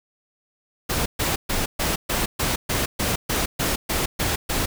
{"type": "noise bursts", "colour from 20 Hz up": "pink", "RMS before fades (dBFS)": -23, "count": 13, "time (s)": [0.89, 4.66], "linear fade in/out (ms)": 10, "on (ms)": 170, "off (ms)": 130, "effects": []}